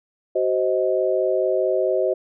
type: chord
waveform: sine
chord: C diminished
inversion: second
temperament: just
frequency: 376.7 / 523.3 / 627.9 Hz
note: Gb4 / C5 / Eb5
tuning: +31 / 0 / +16 cents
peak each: -22 dBFS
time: 0.35-2.14 s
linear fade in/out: 10 ms
effects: none